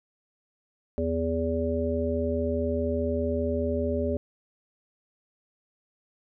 harmonic tone, 82.41 Hz, E2, in tune, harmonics 1 / 3 / 5 / 7, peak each -30 / -30 / -30 / -30 dBFS, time 0.98-4.17 s, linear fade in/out 0 ms, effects none

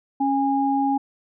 sine tone pair together, 275.1 / 819.9 Hz, C#4 / G#5, -13 / -22 cents, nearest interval octave + perfect fifth, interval 1891 cents, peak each -21 dBFS, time 0.2-0.98 s, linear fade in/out 10 ms, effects none

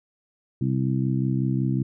harmonic tone, 65.41 Hz, C2, in tune, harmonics 2 / 3 / 4 / 5, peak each -23 / -27 / -29 / -31 dBFS, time 0.61-1.83 s, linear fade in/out 5 ms, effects none

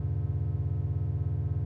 triangle chord, E diminished seventh, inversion none, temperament just, 82.41 / 98.89 / 118.67 / 142.4 Hz, E2 / G2 / Bb2 / Db3, 0 / +16 / +31 / +47 cents, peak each -31 / -29 / -33 / -32 dBFS, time 0-1.65 s, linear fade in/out 5 ms, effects none

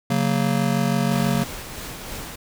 square chord, F# major, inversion second, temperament just, 138.75 / 185 / 231.2 Hz, C#3 / F#3 / A#3, +2 / 0 / -14 cents, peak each -24 dBFS, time 0.1-1.44 s, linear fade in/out 5 ms
pink noise with tremolo, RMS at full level -33 dBFS, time 1.11-2.36 s, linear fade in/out 10 ms, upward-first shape sine, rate 3.1 Hz, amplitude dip 30%
effects none

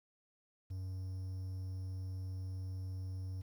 triangle tone with quantisation, 93.5 Hz, F#2, 19 cents sharp, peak -37 dBFS, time 0.7-3.42 s, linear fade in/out 10 ms, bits 11, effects none

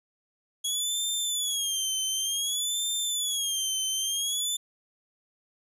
20% pulse tone with vibrato, 3322 Hz, G#7, in tune, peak -21 dBFS, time 0.64-4.57 s, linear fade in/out 10 ms, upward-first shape sine, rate 0.55 Hz, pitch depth 130 cents each way, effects none

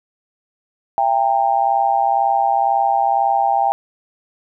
sine tone with amplitude modulation, 795 Hz, G5, 24 cents sharp, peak -9 dBFS, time 0.98-3.72 s, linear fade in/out 0 ms, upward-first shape sine, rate 122 Hz, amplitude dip 95%, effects none

